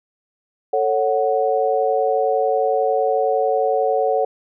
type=chord; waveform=sine; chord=F# minor; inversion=first; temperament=just; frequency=444 / 555 / 740 Hz; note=A4 / C#5 / F#5; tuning=+16 / +2 / 0 cents; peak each=-20 dBFS; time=0.73-4.25 s; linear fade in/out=5 ms; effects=none